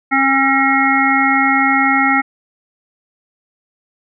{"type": "harmonic tone", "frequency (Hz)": 270.8, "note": "C#4", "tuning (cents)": -40, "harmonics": [1, 3, 5, 7, 8], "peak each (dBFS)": [-17, -17, -17, -17, -17], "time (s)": [0.11, 2.22], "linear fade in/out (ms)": 20, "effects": []}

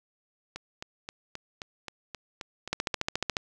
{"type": "two click trains", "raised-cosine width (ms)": 0.2, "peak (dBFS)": [-20, -10], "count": [10, 10], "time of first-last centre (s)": [[0.56, 2.941], [2.73, 3.368]], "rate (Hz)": [3.78, 14.1], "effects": []}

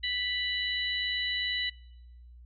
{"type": "harmonic tone", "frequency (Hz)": 987.8, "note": "B5", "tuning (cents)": 0, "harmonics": [2, 3, 4], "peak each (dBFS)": [-33, -33, -33], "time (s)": [0.03, 1.7], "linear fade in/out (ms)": 10, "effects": ["noise-tail reverb RT60 1.0 s tail -25 dB re dry", "added 60 Hz sine -48 dBFS peak until 2.45 s"]}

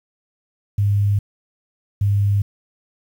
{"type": "tone pair in turn", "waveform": "sine", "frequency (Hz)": [101.5, 100.97], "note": ["G#2", "G#2"], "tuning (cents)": [-39, -48], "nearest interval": "unison", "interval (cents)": 9, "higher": "first", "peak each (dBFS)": [-14, -14], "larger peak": "neither", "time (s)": [[0.78, 1.19], [2.01, 2.42]], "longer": "neither", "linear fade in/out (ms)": 5, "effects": ["8-bit"]}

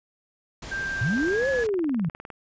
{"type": "noise", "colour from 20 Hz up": "pink", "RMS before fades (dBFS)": -38, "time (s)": [0.62, 1.67], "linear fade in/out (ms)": 5}
{"type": "tone with pitch glide", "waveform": "sine", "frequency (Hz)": [1580, 1693.4], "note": ["G6", "G#6"], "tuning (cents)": [13, 33], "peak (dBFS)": -27, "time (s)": [0.71, 1.64], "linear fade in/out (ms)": 10, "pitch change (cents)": 120, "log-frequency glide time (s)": [1.29, 1.45]}
{"type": "linear two-way sweep", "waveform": "sine", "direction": "up then down", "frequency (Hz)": [99.8, 554.4, 147.7], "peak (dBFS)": -22, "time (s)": [1.01, 2.09], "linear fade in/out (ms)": 5, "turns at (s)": 1.49}
{"type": "click train", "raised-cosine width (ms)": 0.5, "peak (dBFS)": -24, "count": 23, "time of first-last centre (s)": [1.18, 2.302], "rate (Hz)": 19.6}
{"effects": ["resampled to 16000 Hz"]}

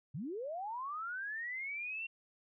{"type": "linear sweep", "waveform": "sine", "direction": "up", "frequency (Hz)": [117.7, 2747], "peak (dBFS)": -38, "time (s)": [0.14, 2.07], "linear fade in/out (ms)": 10, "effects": []}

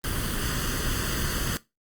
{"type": "noise with comb filter", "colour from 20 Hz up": "pink", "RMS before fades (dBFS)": -28, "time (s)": [0.04, 1.57], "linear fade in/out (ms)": 0, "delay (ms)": 0.64, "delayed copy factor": 0.65, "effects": ["noise-tail reverb RT60 0.2 s tail -17 dB re dry", "Opus 32 kbps"]}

